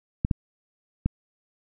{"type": "clicks", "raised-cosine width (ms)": 5, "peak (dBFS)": -10, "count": 3, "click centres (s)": [0.249, 0.312, 1.06], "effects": []}